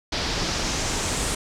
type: noise with low-pass filter sweep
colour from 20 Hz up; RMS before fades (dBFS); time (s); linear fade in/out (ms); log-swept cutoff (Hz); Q
pink; -26; 0.12-1.35; 5; 4600 to 8700; 2.1
effects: none